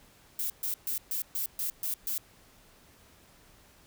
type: noise bursts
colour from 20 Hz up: violet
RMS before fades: -32 dBFS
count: 8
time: 0.39-2.18 s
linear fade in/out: 2 ms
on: 110 ms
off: 130 ms
effects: pink hiss -59 dBFS RMS until 3.86 s